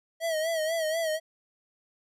square tone with vibrato, 643 Hz, E5, 43 cents flat, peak -27 dBFS, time 0.2-1.2 s, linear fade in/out 50 ms, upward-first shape sine, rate 4.1 Hz, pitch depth 69 cents each way, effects resampled to 32000 Hz

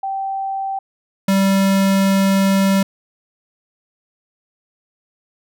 sine / square tone pair in turn, 778 / 194.5 Hz, G5 / G3, -13 / -13 cents, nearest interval 2 octaves, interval 2400 cents, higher first, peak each -20 / -13 dBFS, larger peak second, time 0.03-0.79 / 1.28-2.83 s, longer second, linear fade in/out 5 ms, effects none

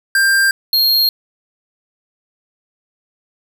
square tone pair in turn, 1588 / 4239 Hz, G6 / C8, +22 / +22 cents, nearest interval octave + perfect fourth, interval 1700 cents, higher second, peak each -11 dBFS, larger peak neither, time 0.15-0.51 / 0.73-1.09 s, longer neither, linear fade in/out 2 ms, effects none

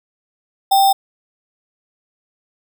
sine tone with sample-and-hold, 784 Hz, G5, in tune, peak -9 dBFS, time 0.71-0.93 s, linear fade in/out 10 ms, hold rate 4410 Hz, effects none

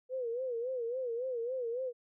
sine tone with vibrato, 490.3 Hz, B4, 13 cents flat, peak -33 dBFS, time 0.09-1.93 s, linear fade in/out 50 ms, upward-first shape sine, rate 3.6 Hz, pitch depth 120 cents each way, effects none

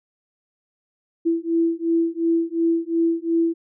sine beating tone pair, 331.1 / 333.9 Hz, E4 / E4, +8 / +22 cents, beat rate 2.8 Hz, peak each -21 dBFS, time 1.25-3.54 s, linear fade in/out 20 ms, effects none

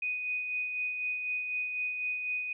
sine tone with tremolo, 2489 Hz, D#7, in tune, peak -29 dBFS, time 0.02-2.53 s, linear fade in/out 5 ms, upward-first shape sine, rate 4 Hz, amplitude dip 40%, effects none

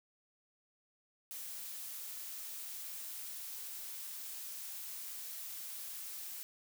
blue noise, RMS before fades -45 dBFS, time 1.31-6.43 s, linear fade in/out 0 ms, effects none

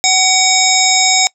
harmonic tone, 753 Hz, F#5, 30 cents sharp, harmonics 1 / 3 / 5 / 7 / 9 / 10, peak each -16 / -16 / -16 / -16 / -16 / -16 dBFS, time 0.04-1.27 s, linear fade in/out 0 ms, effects noise-tail reverb RT60 0.1 s tail -22 dB re dry

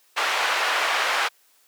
white band-pass noise, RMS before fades -23 dBFS, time 0.16-1.29 s, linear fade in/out 20 ms, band 630 to 2200 Hz, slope 12 dB/octave, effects white hiss -60 dBFS RMS until 1.67 s + high-pass 400 Hz 12 dB/octave

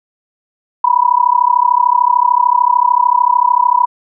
sine tone with amplitude modulation, 980 Hz, B5, 14 cents flat, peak -4 dBFS, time 0.84-3.86 s, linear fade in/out 5 ms, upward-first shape sine, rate 33.4 Hz, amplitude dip 95%, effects none

